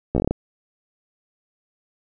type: slowing click train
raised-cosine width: 2 ms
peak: -7 dBFS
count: 8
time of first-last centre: 0.15-0.31 s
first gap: 14 ms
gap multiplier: 1.16
effects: none